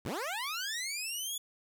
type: linear sweep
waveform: 15% pulse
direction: up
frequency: 67.3 to 3442 Hz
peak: -28 dBFS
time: 0.05-1.38 s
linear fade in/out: 5 ms
effects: 11-bit